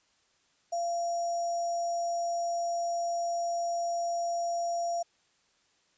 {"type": "tone with sample-and-hold", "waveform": "sine", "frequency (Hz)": 686, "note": "F5", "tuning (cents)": -31, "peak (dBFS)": -28, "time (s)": [0.72, 5.03], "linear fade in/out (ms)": 10, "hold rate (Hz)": 6300, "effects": ["white hiss -69 dBFS RMS until 5.97 s", "resampled to 16000 Hz"]}